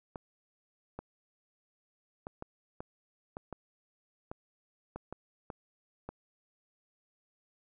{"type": "clicks", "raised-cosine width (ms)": 1, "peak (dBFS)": -26, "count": 12, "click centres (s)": [0.158, 0.99, 2.269, 2.424, 2.805, 3.369, 3.527, 4.315, 4.96, 5.126, 5.502, 6.09], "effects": []}